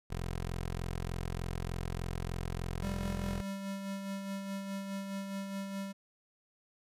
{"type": "tone", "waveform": "15% pulse", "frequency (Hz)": 43.33, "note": "F1", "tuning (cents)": -13, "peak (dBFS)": -29, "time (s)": [0.1, 3.42], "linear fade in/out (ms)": 10}
{"type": "tone with tremolo", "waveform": "square", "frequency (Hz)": 196, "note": "G3", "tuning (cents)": 0, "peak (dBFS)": -36, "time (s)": [2.82, 5.93], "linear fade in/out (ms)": 20, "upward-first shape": "sine", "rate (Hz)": 4.8, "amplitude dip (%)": 40}
{"effects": ["resampled to 32000 Hz"]}